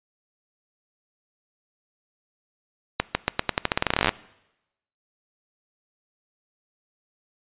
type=accelerating click train; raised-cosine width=0.3 ms; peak=-3 dBFS; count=22; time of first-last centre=3-4.092 s; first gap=150 ms; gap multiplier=0.87; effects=noise-tail reverb RT60 0.9 s tail -21 dB re dry + resampled to 8000 Hz